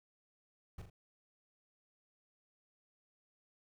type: noise with echo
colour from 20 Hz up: brown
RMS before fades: -45 dBFS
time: 0.78-0.82 s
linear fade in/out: 5 ms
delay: 40 ms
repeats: 2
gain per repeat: -6 dB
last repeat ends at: 0.9 s
effects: none